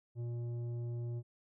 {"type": "tone with tanh clipping", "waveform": "triangle", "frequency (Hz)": 119, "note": "A#2", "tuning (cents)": 36, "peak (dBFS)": -38, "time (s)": [0.15, 1.23], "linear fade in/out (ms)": 50, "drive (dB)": 13, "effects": []}